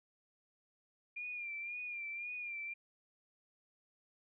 sine tone with vibrato, 2400 Hz, D7, 37 cents sharp, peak -40 dBFS, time 1.16-2.74 s, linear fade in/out 10 ms, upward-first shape sine, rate 1.9 Hz, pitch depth 52 cents each way, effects none

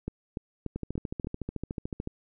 two click trains, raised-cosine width 3 ms, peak -19 / -20 dBFS, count 5 / 19, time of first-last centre 0.08-1.246 / 0.76-2.074 s, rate 3.43 / 13.7 Hz, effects none

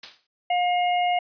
blue noise with exponential decay, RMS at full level -26 dBFS, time 0.03-0.27 s, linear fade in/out 5 ms, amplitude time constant 52 ms
harmonic tone, 713 Hz, F5, 36 cents sharp, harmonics 1 / 3 / 4, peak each -20 / -30 / -32 dBFS, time 0.5-1.19 s, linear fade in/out 5 ms
effects resampled to 11025 Hz

